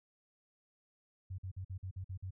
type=tone bursts; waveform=sine; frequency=93.8 Hz; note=F#2; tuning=24 cents sharp; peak=-39 dBFS; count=8; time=1.3-2.308 s; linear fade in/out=10 ms; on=84 ms; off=48 ms; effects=none